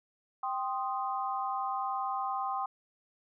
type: chord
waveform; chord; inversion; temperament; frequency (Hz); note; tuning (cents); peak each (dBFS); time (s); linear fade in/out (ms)
sine; C minor; second; equal; 784 / 1046.5 / 1244.5; G5 / C6 / Eb6; 0 / 0 / 0; -34 / -35 / -37; 0.43-2.66; 5
effects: none